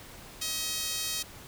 sawtooth tone with high-pass filter, 634 Hz, D#5, 32 cents sharp, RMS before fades -33 dBFS, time 0.41-1.23 s, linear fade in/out 10 ms, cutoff 4200 Hz, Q 1.1, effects pink hiss -48 dBFS RMS until 1.47 s

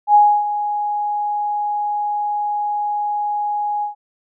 sine tone with ADSR envelope, 830.6 Hz, G#5, in tune, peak -6 dBFS, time 0.07-3.95 s, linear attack 76 ms, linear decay 290 ms, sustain -12 dB, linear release 120 ms, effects none

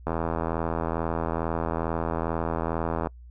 click train, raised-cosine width 1 ms, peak -13 dBFS, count 248, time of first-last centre 0.07-3.071 s, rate 82.3 Hz, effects noise-tail reverb RT60 0.1 s tail -26 dB re dry + added 60 Hz sine -43 dBFS peak until 3.3 s

